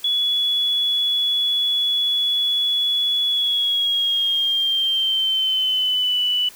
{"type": "tone with pitch glide", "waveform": "sine", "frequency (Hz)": [3394, 2972], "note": ["G#7", "F#7"], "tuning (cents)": [37, 7], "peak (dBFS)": -17, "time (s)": [0.04, 6.49], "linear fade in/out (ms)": 5, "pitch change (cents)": -230, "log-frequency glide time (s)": [3.27, 6.2], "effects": ["white hiss -44 dBFS RMS until 6.55 s"]}